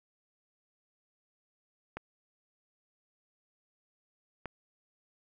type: clicks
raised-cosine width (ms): 0.5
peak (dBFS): -23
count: 2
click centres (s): 1.97 / 4.457
effects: none